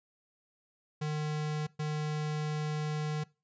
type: tone bursts at uneven times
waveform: square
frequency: 151.9 Hz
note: D#3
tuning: 41 cents flat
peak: -32 dBFS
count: 2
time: 1.01-1.67 / 1.79-3.24 s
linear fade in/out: 10 ms
effects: noise-tail reverb RT60 0.3 s tail -22 dB re dry + resampled to 16000 Hz